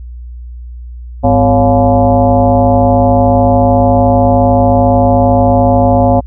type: tone with frequency modulation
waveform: sine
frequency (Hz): 404.3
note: G#4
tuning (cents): -46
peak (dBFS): -5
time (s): 1.23-6.21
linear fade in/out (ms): 20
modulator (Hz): 151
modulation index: 2.6
effects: added 60 Hz sine -24 dBFS peak until 6.26 s